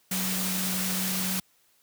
sine tone in noise, 186.5 Hz, F#3, 14 cents sharp, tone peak -31 dBFS, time 0.11-1.4 s, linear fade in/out 5 ms, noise white, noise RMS -30 dBFS, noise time 0.11-1.4 s, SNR -4 dB, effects white hiss -65 dBFS RMS until 1.82 s + high-pass 60 Hz 12 dB/octave

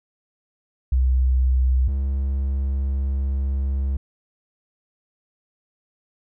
sine / triangle tone pair in turn, 64 / 67.81 Hz, C2 / C#2, -38 / -38 cents, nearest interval minor second, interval 100 cents, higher second, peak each -15 / -18 dBFS, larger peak first, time 0.92-1.88 / 1.88-3.97 s, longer second, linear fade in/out 5 ms, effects none

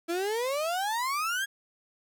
35% pulse exponential sweep, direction up, 328.1 to 1661.2 Hz, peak -26 dBFS, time 0.08-1.46 s, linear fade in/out 20 ms, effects none

